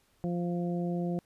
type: harmonic tone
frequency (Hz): 174.4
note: F3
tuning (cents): -2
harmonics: 1 / 2 / 3 / 4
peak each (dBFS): -30 / -36 / -40 / -42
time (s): 0.24-1.19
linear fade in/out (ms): 0
effects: pink hiss -69 dBFS RMS until 1.25 s + resampled to 32000 Hz